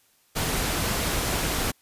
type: noise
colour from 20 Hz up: pink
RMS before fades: -26 dBFS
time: 0.35-1.72 s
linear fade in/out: 20 ms
effects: white hiss -63 dBFS RMS until 1.81 s + resampled to 32000 Hz